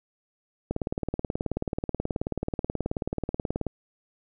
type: click train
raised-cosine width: 2 ms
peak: -14 dBFS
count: 56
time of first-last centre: 0.71-3.667 s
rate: 18.6 Hz
effects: none